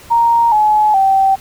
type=tone with pitch steps; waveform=sine; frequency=932.3 / 850 / 775 Hz; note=A#5 / G#5 / G5; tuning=0 / +40 / -20 cents; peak=-8 dBFS; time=0.1-1.36 s; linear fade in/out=20 ms; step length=420 ms; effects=pink hiss -39 dBFS RMS until 1.4 s